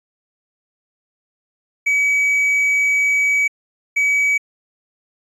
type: tone pair in turn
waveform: triangle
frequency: 2276 / 2276 Hz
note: C#7 / C#7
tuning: +45 / +45 cents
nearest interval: unison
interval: 0 cents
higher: neither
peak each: -12 dBFS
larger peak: neither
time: 1.86-3.48 / 3.96-4.38 s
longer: first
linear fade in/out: 10 ms
effects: resampled to 24000 Hz